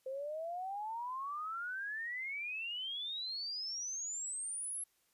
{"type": "exponential sweep", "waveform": "sine", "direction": "up", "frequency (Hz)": [516, 11210], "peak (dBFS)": -38, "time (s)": [0.06, 4.84], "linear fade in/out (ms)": 5, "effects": ["white hiss -75 dBFS RMS until 5.13 s", "resampled to 32000 Hz"]}